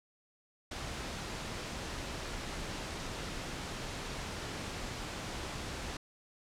pink noise, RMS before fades -40 dBFS, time 0.71-5.97 s, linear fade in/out 5 ms, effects low-pass 7000 Hz 12 dB/octave

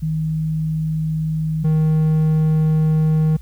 sine / triangle tone pair in turn, 157.7 / 156.52 Hz, D#3 / D#3, +24 / +11 cents, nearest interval unison, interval 13 cents, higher first, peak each -18 / -11 dBFS, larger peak second, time 0.02-1.64 / 1.64-3.37 s, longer second, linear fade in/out 10 ms, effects added 60 Hz sine -34 dBFS peak until 3.41 s + white hiss -55 dBFS RMS until 3.41 s

